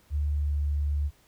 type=tone with pitch glide; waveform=sine; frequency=73.42 to 72.74 Hz; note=D2 to D2; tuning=0 to -16 cents; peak=-24 dBFS; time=0.1-1.11 s; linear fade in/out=50 ms; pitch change=-16 cents; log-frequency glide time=0.29-0.58 s; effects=pink hiss -62 dBFS RMS until 1.27 s